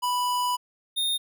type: tone pair in turn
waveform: square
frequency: 987.8 / 3667 Hz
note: B5 / A#7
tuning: 0 / -29 cents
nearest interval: octave + major seventh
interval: 2271 cents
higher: second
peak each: -24 dBFS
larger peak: neither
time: 0.02-0.57 / 0.96-1.18 s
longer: first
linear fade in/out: 20 ms
effects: none